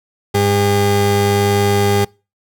30% pulse tone pair together, 101.05 / 404.2 Hz, G#2 / G#4, -47 / -47 cents, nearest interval 2 octaves, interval 2400 cents, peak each -13 dBFS, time 0.34-2.05 s, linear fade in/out 10 ms, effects noise-tail reverb RT60 0.3 s tail -25 dB re dry

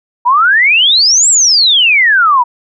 sine exponential two-way sweep, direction up then down, 934 to 7902 to 934 Hz, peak -5 dBFS, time 0.25-2.44 s, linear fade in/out 20 ms, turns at 1.29 s, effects none

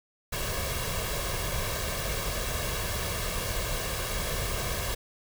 pink noise with comb filter, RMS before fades -31 dBFS, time 0.32-4.95 s, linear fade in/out 10 ms, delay 1.8 ms, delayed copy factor +0.65, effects none

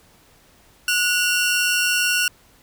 sawtooth tone pair together, 1462 / 2746 Hz, F#6 / F7, -21 / -30 cents, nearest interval major seventh, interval 1091 cents, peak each -17 dBFS, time 0.88-2.28 s, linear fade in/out 2 ms, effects pink hiss -54 dBFS RMS until 2.62 s

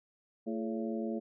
harmonic tone with a mistuned harmonic, 112.2 Hz, A2, 34 cents sharp, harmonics 2 / 3 / 4 / 5 / 6, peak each -35 / -39 / -41 / -43 / -45 dBFS, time 0.46-1.2 s, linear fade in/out 20 ms, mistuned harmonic 4, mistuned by -99 cents, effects none

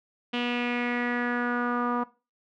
sawtooth tone with low-pass filter sweep, 242.5 Hz, B3, 31 cents flat, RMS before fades -28 dBFS, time 0.33-2.04 s, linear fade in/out 10 ms, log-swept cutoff 3000 to 1100 Hz, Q 4.5, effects noise-tail reverb RT60 0.3 s tail -19 dB re dry

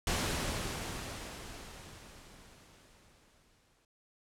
pink noise with exponential decay, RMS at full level -31 dBFS, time 0.07-3.85 s, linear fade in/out 2 ms, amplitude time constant 820 ms, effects low-pass 10000 Hz 12 dB/octave

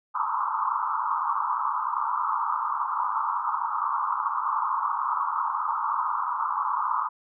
pink band-pass noise, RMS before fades -27 dBFS, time 0.14-7.09 s, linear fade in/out 20 ms, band 890 to 1300 Hz, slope 96 dB/octave, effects none

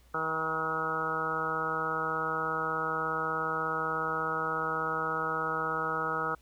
harmonic tone with a mistuned harmonic, 159.8 Hz, D#3, 47 cents sharp, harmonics 1 / 2 / 3 / 4 / 5 / 6 / 7 / 8 / 9, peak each -43 / -43 / -37 / -43 / -40 / -40 / -41 / -32 / -36 dBFS, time 0.14-6.35 s, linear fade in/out 5 ms, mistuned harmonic 7, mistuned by -23 cents, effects added 60 Hz sine -58 dBFS peak until 6.41 s + pink hiss -65 dBFS RMS until 6.41 s

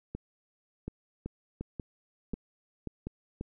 two click trains, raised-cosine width 3 ms, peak -23 / -23 dBFS, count 5 / 5, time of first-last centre 0.15-3.07 / 1.26-3.411 s, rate 1.37 / 1.86 Hz, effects none

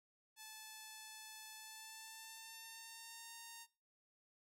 5% pulse tone with pitch glide, 871 to 922.3 Hz, A5 to A#5, -18 to -19 cents, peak -40 dBFS, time 0.36-3.67 s, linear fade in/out 50 ms, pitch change +99 cents, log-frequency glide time 1.55-3.36 s, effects noise-tail reverb RT60 0.3 s tail -19 dB re dry

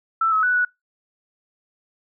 sine tone with pitch steps, 1328 / 1285 / 1483 / 1472 Hz, E6 / E6 / F#6 / F#6, +12 / -45 / +4 / -9 cents, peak -16 dBFS, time 0.21-0.65 s, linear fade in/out 5 ms, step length 110 ms, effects noise-tail reverb RT60 0.2 s tail -24 dB re dry

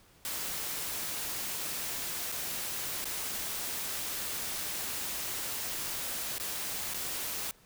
white noise with dropouts, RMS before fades -36 dBFS, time 0.25-7.51 s, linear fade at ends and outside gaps 0 ms, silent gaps 2.317-2.323 / 3.043-3.055 / 6.382-6.399 / 6.937-6.944 s, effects pink hiss -61 dBFS RMS until 7.65 s

